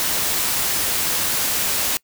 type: noise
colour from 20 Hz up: white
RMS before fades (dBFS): -21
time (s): 0-1.97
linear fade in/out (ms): 0
effects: noise-tail reverb RT60 0.1 s tail -24 dB re dry